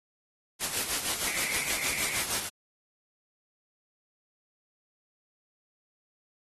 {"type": "noise with tremolo", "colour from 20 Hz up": "white", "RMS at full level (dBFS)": -28, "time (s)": [0.59, 2.5], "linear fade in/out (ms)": 50, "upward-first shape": "sine", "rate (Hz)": 6.4, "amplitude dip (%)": 60}
{"type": "band-pass noise", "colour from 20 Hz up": "white", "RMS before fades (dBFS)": -37, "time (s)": [1.27, 2.23], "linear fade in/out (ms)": 2, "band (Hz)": [2000, 2400], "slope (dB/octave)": 96}
{"effects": ["AAC 32 kbps"]}